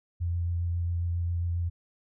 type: tone with vibrato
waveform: sine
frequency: 86.1 Hz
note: F2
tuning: 24 cents flat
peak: -26 dBFS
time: 0.2-1.7 s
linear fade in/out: 20 ms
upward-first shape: triangle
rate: 7.4 Hz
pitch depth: 19 cents each way
effects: none